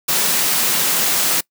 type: high-pass noise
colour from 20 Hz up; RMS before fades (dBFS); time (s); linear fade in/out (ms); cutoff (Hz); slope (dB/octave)
white; -17; 0.08-1.41; 10; 130; 96
effects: noise-tail reverb RT60 0.1 s tail -24 dB re dry